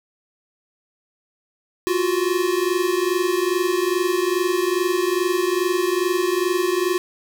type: tone pair together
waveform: square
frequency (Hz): 349.2 / 371.6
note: F4 / F#4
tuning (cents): 0 / +7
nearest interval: minor second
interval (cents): 107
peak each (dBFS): -22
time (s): 1.87-6.98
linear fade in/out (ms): 0
effects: none